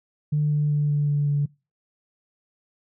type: tone with pitch steps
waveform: sine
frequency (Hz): 149.4 / 148.37 / 147.34 / 146.33 / 145.31 / 144.31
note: D3 / D3 / D3 / D3 / D3 / D3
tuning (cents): +30 / +18 / +6 / -6 / -18 / -30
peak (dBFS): -18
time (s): 0.32-1.46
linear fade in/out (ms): 10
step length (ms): 190
effects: noise-tail reverb RT60 0.3 s tail -25 dB re dry + tanh soft clip ceiling -14 dBFS